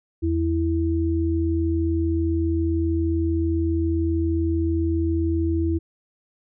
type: tone pair together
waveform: sine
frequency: 82.4 / 329.6 Hz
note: E2 / E4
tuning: 0 / 0 cents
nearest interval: 2 octaves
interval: 2400 cents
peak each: -22 dBFS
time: 0.22-5.79 s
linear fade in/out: 20 ms
effects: none